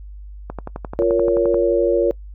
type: click train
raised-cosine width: 1 ms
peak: -14 dBFS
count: 13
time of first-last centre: 0.5-1.543 s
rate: 11.5 Hz
type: chord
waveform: sine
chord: Bb minor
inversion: second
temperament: just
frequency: 349.6 / 466.2 / 559.4 Hz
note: F4 / Bb4 / Db5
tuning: +2 / 0 / +16 cents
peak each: -18 dBFS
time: 0.99-2.11 s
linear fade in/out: 0 ms
effects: noise-tail reverb RT60 0.1 s tail -23 dB re dry + added 50 Hz sine -33 dBFS peak until 2.34 s